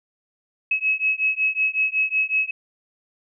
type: beating tone pair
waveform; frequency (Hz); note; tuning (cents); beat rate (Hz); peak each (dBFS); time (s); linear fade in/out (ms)
sine; 2567 / 2572.4; E7 / E7; -47 / -43; 5.4; -22; 0.71-2.51; 5
effects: none